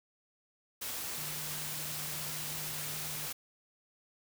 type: tone in noise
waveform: sine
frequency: 151.7 Hz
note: D#3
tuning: 44 cents flat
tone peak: -47 dBFS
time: 1.17-3.27 s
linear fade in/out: 10 ms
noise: white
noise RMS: -39 dBFS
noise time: 0.81-3.33 s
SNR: -11 dB
effects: none